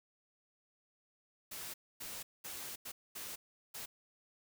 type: noise bursts at uneven times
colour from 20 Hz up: white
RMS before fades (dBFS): -45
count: 6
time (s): 1.51-1.74 / 2-2.23 / 2.44-2.76 / 2.85-2.92 / 3.15-3.36 / 3.74-3.86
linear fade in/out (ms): 10
effects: none